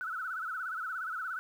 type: tone with vibrato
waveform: sine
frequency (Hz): 1400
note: F6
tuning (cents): +4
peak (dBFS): -34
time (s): 0.01-1.39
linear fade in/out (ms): 0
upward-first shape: sine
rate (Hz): 17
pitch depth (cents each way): 150
effects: 10-bit